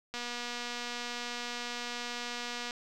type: click train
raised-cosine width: 0.2 ms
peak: -21 dBFS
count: 620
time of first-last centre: 0.14-2.708 s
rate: 241 Hz
effects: none